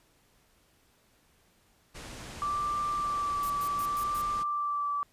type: low-pass noise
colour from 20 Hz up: pink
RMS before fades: -44 dBFS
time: 1.94-4.44 s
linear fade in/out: 20 ms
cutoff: 9600 Hz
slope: 24 dB/octave
type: tone with vibrato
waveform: sine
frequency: 1168 Hz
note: D6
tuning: 10 cents flat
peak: -28 dBFS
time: 2.42-5.03 s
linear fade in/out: 0 ms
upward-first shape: sine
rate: 0.66 Hz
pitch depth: 18 cents each way
type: noise bursts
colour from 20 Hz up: violet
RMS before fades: -39 dBFS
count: 5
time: 3.43-4.215 s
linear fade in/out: 2 ms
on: 69 ms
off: 110 ms
effects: pink hiss -66 dBFS RMS until 5.12 s + resampled to 32000 Hz